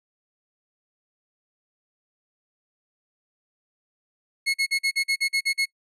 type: tone bursts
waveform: 30% pulse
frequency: 2177 Hz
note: C#7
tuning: 32 cents flat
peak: -17 dBFS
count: 10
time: 4.46-5.658 s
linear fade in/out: 20 ms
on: 82 ms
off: 42 ms
effects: noise-tail reverb RT60 0.1 s tail -25 dB re dry + low-pass 11000 Hz 12 dB/octave